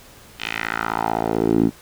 10% pulse tone with band-pass filter sweep, 55.8 Hz, A1, 25 cents sharp, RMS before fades -21 dBFS, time 0.38-1.71 s, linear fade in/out 50 ms, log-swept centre 3100 to 250 Hz, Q 2.5, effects pink hiss -46 dBFS RMS until 1.81 s

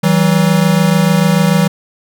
square tone pair together, 162.7 / 189.53 Hz, E3 / F#3, -22 / +42 cents, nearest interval minor third, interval 264 cents, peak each -12 dBFS, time 0.03-1.68 s, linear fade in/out 10 ms, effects none

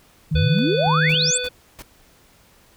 sine tone with tremolo, 155.7 Hz, D#3, 2 cents sharp, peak -18 dBFS, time 0.31-1.31 s, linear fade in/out 10 ms, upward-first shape square, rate 1.8 Hz, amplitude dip 45%
sine exponential sweep, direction up, 66.7 to 8630 Hz, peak -17 dBFS, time 0.34-1.38 s, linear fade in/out 10 ms
harmonic tone, 497.2 Hz, B4, 12 cents sharp, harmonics 1 / 3 / 5 / 7 / 9, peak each -27 / -31 / -32 / -28 / -35 dBFS, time 0.35-1.49 s, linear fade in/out 10 ms
pink noise bursts, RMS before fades -37 dBFS, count 3, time 1.09-1.824 s, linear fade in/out 5 ms, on 38 ms, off 310 ms
effects pink hiss -54 dBFS RMS until 2.76 s

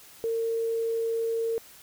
sine tone, 455.9 Hz, A#4, 39 cents flat, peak -25 dBFS, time 0.24-1.58 s, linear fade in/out 0 ms, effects white hiss -51 dBFS RMS until 1.82 s

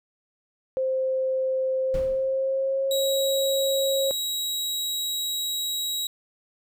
sine tone with pitch glide, 523.3 to 542.4 Hz, C5 to C#5, 0 to -38 cents, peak -22 dBFS, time 0.77-4.11 s, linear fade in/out 0 ms, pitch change +62 cents, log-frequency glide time 1.83-2.97 s
brown noise with exponential decay, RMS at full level -30 dBFS, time 1.94-2.4 s, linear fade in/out 1 ms, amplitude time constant 100 ms
sawtooth tone, 3845 Hz, B7, 47 cents flat, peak -23 dBFS, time 2.91-6.07 s, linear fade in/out 2 ms
effects none

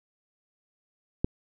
click, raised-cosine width 3 ms, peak -11 dBFS, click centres 1.245 s, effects none

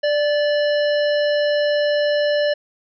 harmonic tone with a mistuned harmonic, 589 Hz, D5, 5 cents sharp, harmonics 1 / 3 / 5 / 7 / 9, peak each -16 / -26 / -30 / -33 / -35 dBFS, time 0.03-2.54 s, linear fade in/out 10 ms, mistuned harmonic 3, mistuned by -27 cents, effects none

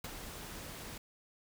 pink noise with ADSR envelope, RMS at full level -40 dBFS, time 0.04-0.98 s, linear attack 4 ms, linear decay 29 ms, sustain -6 dB, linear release 5 ms, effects none

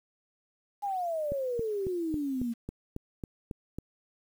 sine exponential sweep, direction down, 830.6 to 227.2 Hz, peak -29 dBFS, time 0.82-2.54 s, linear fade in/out 20 ms
click train, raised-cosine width 3 ms, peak -23 dBFS, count 10, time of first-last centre 1.32-3.786 s, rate 3.65 Hz
effects 9-bit

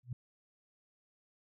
sine tone with exponential growth, 123.47 Hz, B2, in tune, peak -32 dBFS, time 0.03-0.13 s, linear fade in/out 5 ms, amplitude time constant 21 ms, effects none

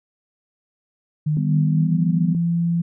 sine tone with pitch glide, 152.1 to 169.74 Hz, D#3 to F3, -39 to -49 cents, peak -17 dBFS, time 1.26-2.82 s, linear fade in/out 10 ms, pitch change +190 cents, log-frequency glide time 1.62-2.01 s
sine chord, Eb augmented, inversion none, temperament equal with one note detuned, 155.56 / 196.79 / 246.9 Hz, Eb3 / G3 / B3, 0 / +7 / 0 cents, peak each -26 / -24 / -26 dBFS, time 1.37-2.35 s, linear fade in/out 2 ms
effects none

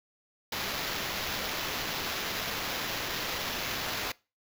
white noise with sample-and-hold, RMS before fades -34 dBFS, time 0.52-4.12 s, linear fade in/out 5 ms, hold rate 8820 Hz, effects noise-tail reverb RT60 0.3 s tail -23 dB re dry

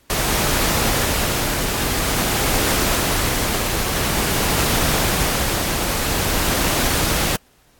pink noise with tremolo, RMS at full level -18 dBFS, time 0.1-7.36 s, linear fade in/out 0 ms, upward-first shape triangle, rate 0.48 Hz, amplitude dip 35%, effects pink hiss -56 dBFS RMS until 7.79 s + AAC 64 kbps

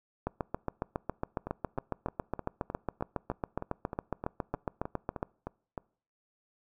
two click trains, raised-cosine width 1 ms, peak -22 / -17 dBFS, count 15 / 37, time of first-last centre 1.47-5.778 / 0.27-5.229 s, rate 3.25 / 7.26 Hz, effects noise-tail reverb RT60 0.5 s tail -25 dB re dry

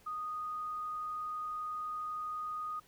sine tone, 1239 Hz, D#6, 8 cents flat, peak -36 dBFS, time 0.06-2.8 s, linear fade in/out 10 ms, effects pink hiss -64 dBFS RMS until 2.87 s

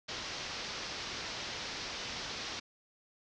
white low-pass noise, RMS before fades -41 dBFS, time 0.08-2.6 s, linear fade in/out 10 ms, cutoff 5800 Hz, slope 48 dB/octave, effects none

